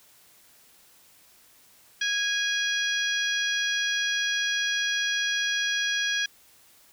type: harmonic tone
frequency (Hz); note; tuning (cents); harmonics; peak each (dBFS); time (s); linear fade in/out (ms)
825; G#5; -12; 2 / 3 / 4 / 5 / 6 / 7; -27 / -34 / -29 / -40 / -38 / -34; 2.01-6.26; 5
effects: white hiss -57 dBFS RMS until 6.92 s

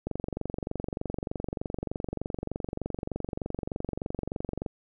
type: click train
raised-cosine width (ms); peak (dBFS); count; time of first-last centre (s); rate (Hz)
2; -18; 108; 0.07-4.662; 23.3
effects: none

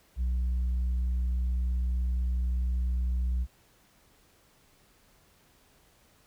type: tone with tanh clipping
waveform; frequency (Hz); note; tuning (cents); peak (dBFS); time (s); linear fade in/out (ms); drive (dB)
triangle; 61.74; B1; 0; -26; 0.16-3.47; 50; 7
effects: pink hiss -63 dBFS RMS until 6.26 s

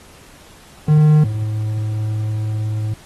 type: tone pair in turn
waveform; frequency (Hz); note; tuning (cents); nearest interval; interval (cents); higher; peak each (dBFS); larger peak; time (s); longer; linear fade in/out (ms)
triangle; 152.4 / 107.76; D#3 / A2; -36 / -36; tritone; 600; first; -6 / -16; first; 0.88-1.24 / 1.24-2.94; second; 5
effects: pink hiss -45 dBFS RMS until 3.05 s + AAC 32 kbps

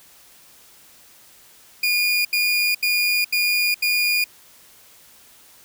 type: tone bursts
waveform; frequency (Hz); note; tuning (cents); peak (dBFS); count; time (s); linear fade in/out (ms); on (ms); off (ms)
30% pulse; 2432; D#7; -40; -15; 5; 1.83-4.242; 5; 420; 78
effects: white hiss -50 dBFS RMS until 5.64 s

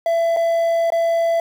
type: tone with dropouts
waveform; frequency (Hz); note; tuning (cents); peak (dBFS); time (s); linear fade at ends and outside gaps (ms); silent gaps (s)
triangle; 669; E5; +25; -13; 0.06-1.4; 2; 0.364-0.369 / 0.903-0.921
effects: 7-bit

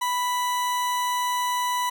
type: tone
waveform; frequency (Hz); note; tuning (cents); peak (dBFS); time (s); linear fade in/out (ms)
40% pulse; 987.8; B5; 0; -22; 0.01-1.9; 10
effects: none

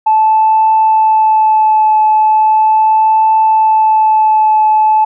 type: tone with vibrato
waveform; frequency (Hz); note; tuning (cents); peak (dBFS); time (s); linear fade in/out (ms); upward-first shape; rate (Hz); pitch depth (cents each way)
sine; 870; A5; -20; -5; 0.06-5.05; 10; triangle; 0.38; 16
effects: tanh soft clip ceiling -1 dBFS

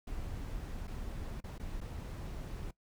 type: noise with dropouts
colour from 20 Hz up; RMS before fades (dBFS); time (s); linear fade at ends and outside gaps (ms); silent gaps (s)
brown; -41; 0.07-2.71; 5; 0.872-0.877 / 1.405-1.44 / 1.581-1.596 / 1.805-1.812
effects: noise-tail reverb RT60 0.1 s tail -20 dB re dry

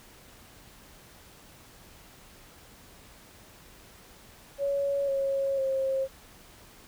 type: tone with pitch steps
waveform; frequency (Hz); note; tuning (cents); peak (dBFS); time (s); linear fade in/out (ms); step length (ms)
sine; 560 / 547.2 / 534.7; C#5 / C#5 / C5; +18 / -23 / +37; -25; 4.58-6.08; 50; 500
effects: pink hiss -53 dBFS RMS until 6.87 s

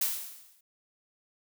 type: noise with exponential decay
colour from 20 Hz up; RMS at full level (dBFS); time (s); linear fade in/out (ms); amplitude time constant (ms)
blue; -26; 0.01-0.61; 5; 130
effects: none

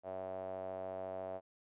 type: tone with band-pass filter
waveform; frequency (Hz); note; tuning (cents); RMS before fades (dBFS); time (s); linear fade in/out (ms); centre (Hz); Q
sawtooth; 94; F#2; +28; -43; 0.03-1.41; 50; 640; 6.7
effects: resampled to 8000 Hz

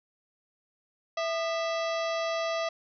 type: harmonic tone with a mistuned harmonic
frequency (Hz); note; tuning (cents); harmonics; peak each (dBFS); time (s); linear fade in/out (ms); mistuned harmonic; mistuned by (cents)
660; E5; +2; 1 / 2 / 3 / 4 / 5 / 6 / 7 / 8 / 9; -29 / -35 / -39 / -41 / -43 / -45 / -46 / -47 / -48; 1.17-2.69; 5; 2; -140
effects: none

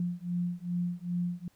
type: beating tone pair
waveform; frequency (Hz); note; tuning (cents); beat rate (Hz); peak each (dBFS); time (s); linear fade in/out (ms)
sine; 174.61 / 177.11; F3 / F3; 0 / +25; 2.5; -33 / -33; 0-1.48; 2
effects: pink hiss -68 dBFS RMS until 1.55 s

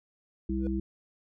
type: harmonic tone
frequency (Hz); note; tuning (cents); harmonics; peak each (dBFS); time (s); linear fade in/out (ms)
65.5; C2; +2; 1 / 3 / 5; -32 / -32 / -32; 0.49-0.8; 5
type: tone with exponential growth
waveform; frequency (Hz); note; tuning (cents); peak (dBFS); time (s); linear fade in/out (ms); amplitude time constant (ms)
triangle; 487.4; B4; -23; -32; 0.56-0.67; 1; 22
effects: none

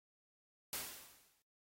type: noise with exponential decay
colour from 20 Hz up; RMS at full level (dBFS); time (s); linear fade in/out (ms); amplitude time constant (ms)
white; -40; 0.73-1.42; 0; 150
effects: AAC 48 kbps

